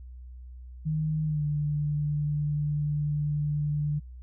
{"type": "tone with pitch glide", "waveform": "sine", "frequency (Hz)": [155.3, 148.29], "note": ["D#3", "D3"], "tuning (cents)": [-3, 17], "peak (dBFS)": -25, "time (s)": [0.85, 4], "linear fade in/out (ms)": 20, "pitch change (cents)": -80, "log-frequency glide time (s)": [1.25, 1.42], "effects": ["added 62 Hz sine -41 dBFS peak until 4.22 s"]}